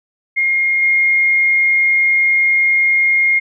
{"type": "tone with level steps", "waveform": "sine", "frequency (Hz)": 2135, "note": "C7", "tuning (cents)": 34, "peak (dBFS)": [-12, -10], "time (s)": [0.36, 3.4], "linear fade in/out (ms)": 20, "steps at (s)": 0.82, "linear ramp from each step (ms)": 5, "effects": []}